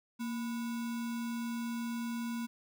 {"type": "tone with sample-and-hold", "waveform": "sine", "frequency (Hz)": 233.1, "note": "A#3", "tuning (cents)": 0, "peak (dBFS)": -34, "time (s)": [0.19, 2.47], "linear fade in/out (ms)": 20, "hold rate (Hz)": 1225, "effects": []}